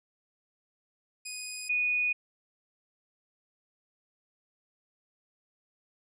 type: tone pair in turn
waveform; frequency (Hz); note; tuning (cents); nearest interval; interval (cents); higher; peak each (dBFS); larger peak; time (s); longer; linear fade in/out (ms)
5% pulse / sine; 2489 / 2475; D#7 / D#7; 0 / -10; unison; 10; first; -25; neither; 1.25-1.69 / 1.69-2.13; neither; 10
effects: resampled to 22050 Hz